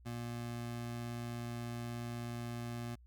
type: tone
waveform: 25% pulse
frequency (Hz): 118.9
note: A#2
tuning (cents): +35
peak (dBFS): -36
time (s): 0.05-2.96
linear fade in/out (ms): 20
effects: added 60 Hz sine -57 dBFS peak until 3.06 s